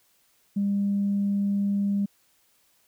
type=tone; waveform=sine; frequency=200.6 Hz; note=G3; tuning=40 cents sharp; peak=-21 dBFS; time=0.56-2.06 s; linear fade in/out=10 ms; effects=tanh soft clip ceiling -17 dBFS + white hiss -65 dBFS RMS until 2.87 s